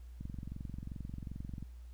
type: click train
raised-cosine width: 5 ms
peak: -30 dBFS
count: 33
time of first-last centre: 0.21-1.626 s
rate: 22.6 Hz
effects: added 60 Hz sine -47 dBFS peak until 1.93 s + pink hiss -70 dBFS RMS until 1.93 s